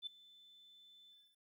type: tone with ADSR envelope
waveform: sine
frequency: 3520 Hz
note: A7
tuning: in tune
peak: -38 dBFS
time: 0.02-1.38 s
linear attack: 46 ms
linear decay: 8 ms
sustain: -22 dB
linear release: 270 ms
effects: tanh soft clip ceiling -34 dBFS + 13-bit